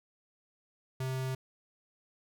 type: tone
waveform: square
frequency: 130.81 Hz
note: C3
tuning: in tune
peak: -33 dBFS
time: 1-1.35 s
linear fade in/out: 5 ms
effects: none